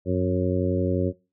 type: harmonic tone with a mistuned harmonic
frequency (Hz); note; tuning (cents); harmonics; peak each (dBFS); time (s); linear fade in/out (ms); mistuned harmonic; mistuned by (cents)
91.4; F#2; -21; 1 / 2 / 3 / 4 / 5 / 6; -26 / -27 / -28 / -28 / -30 / -29; 0.05-1.13; 50; 1; +39
effects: noise-tail reverb RT60 0.3 s tail -22 dB re dry